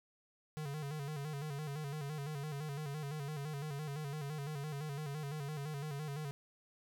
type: tone with vibrato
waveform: square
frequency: 146.83 Hz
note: D3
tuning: in tune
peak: -40 dBFS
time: 0.57-6.31 s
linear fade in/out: 0 ms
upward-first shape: square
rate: 5.9 Hz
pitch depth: 81 cents each way
effects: none